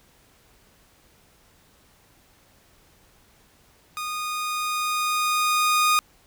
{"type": "tone with level ramp", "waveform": "sawtooth", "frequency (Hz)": 1232, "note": "D#6", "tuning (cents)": -17, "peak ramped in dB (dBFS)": [-25, -13], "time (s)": [3.97, 5.99], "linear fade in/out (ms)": 0, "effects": ["pink hiss -58 dBFS RMS until 6.26 s"]}